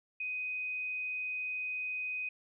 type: tone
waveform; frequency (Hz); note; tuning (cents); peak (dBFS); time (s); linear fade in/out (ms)
sine; 2503; D#7; +10; -34; 0.2-2.29; 5
effects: none